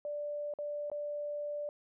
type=tone with dropouts; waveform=sine; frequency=587.3 Hz; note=D5; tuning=in tune; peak=-35 dBFS; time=0.05-1.69 s; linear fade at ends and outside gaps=1 ms; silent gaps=0.538-0.587 / 0.9-0.916 s; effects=none